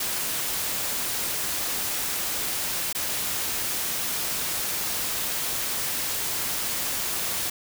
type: noise with dropouts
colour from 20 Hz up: white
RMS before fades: -28 dBFS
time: 0-7.5 s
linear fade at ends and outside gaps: 5 ms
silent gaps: 2.928-2.948 s
effects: none